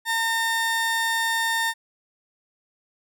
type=tone pair together; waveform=30% pulse; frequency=910 / 1820 Hz; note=A#5 / A#6; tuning=-42 / -42 cents; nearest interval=octave; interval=1200 cents; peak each=-23 dBFS; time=0.05-1.74 s; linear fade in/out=50 ms; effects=none